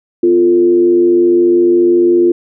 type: tone with frequency modulation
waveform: sine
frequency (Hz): 349.2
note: F4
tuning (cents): 0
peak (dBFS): -6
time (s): 0.23-2.32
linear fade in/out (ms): 5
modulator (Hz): 94.4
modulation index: 0.45
effects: none